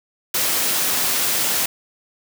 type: high-pass noise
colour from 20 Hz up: white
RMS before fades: -20 dBFS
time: 0.34-1.66 s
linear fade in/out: 5 ms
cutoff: 140 Hz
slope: 12 dB/octave
effects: none